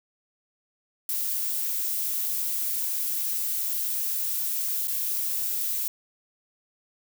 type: noise with dropouts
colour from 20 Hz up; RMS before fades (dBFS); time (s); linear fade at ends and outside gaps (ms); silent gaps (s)
violet; -28; 1.09-5.88; 2; 4.874-4.88
effects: none